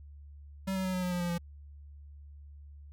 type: tone with pitch steps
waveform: square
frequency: 191.7 / 188.73 / 185.81 / 182.94 / 180.11 / 177.32 / 174.58 / 171.87 Hz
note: G3 / F#3 / F#3 / F#3 / F#3 / F3 / F3 / F3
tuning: -38 / +35 / +8 / -19 / -46 / +27 / 0 / -27 cents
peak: -31 dBFS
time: 0.67-1.382 s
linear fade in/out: 10 ms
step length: 89 ms
effects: added 72 Hz sine -47 dBFS peak until 2.92 s